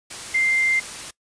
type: tone in noise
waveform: sine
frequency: 2093 Hz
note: C7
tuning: in tune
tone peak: -17 dBFS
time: 0.34-0.8 s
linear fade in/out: 10 ms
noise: white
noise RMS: -34 dBFS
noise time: 0.1-1.11 s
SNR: +14 dB
effects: noise-tail reverb RT60 0.1 s tail -21 dB re dry + resampled to 22050 Hz